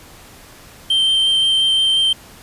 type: tone with vibrato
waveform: triangle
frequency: 3135 Hz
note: G7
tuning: 1 cent flat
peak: -11 dBFS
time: 0.9-2.13 s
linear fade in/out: 5 ms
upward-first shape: triangle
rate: 5.7 Hz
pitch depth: 10 cents each way
effects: pink hiss -42 dBFS RMS until 2.42 s + resampled to 32000 Hz